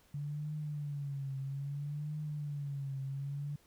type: tone with vibrato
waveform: sine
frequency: 143.3 Hz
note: D3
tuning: 42 cents flat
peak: -36 dBFS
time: 0.14-3.56 s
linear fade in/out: 5 ms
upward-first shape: triangle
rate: 0.61 Hz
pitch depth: 110 cents each way
effects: pink hiss -67 dBFS RMS until 3.66 s